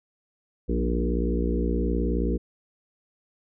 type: harmonic tone with a mistuned harmonic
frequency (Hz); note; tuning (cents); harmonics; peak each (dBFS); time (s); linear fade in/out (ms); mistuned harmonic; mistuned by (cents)
59.1; A#1; +24; 1 / 3 / 4 / 5 / 6 / 7 / 8; -25 / -30 / -31 / -32 / -33 / -33 / -34; 0.68-2.38; 20; 5; +23
effects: none